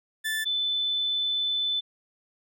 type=tone pair in turn; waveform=30% pulse / sine; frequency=1756 / 3512 Hz; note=A6 / A7; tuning=-4 / -4 cents; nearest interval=octave; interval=1200 cents; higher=second; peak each=-24 dBFS; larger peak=neither; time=0.24-0.45 / 0.45-1.81 s; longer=second; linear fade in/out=20 ms; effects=none